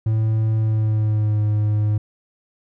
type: tone with pitch glide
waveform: triangle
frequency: 110.1 to 105.74 Hz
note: A2 to G#2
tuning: +2 to +32 cents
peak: -14 dBFS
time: 0.06-1.98 s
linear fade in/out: 5 ms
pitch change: -70 cents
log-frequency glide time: 0.57-1.41 s
effects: none